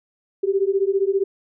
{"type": "beating tone pair", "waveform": "sine", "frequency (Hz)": [383.7, 398.7], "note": ["G4", "G4"], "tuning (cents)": [-37, 29], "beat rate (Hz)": 15, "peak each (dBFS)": -20, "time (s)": [0.43, 1.24], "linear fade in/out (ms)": 10, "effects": []}